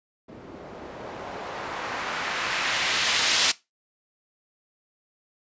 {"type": "noise with low-pass filter sweep", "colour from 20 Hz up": "blue", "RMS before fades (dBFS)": -28, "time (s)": [0.28, 3.52], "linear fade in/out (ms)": 10, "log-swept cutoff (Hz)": [310, 4700], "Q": 0.88, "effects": ["noise-tail reverb RT60 0.2 s tail -18 dB re dry", "resampled to 16000 Hz"]}